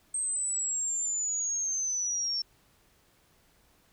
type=linear sweep; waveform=sine; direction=down; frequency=8372 to 5410 Hz; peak=-28 dBFS; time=0.14-2.42 s; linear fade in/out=5 ms; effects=pink hiss -65 dBFS RMS until 3.92 s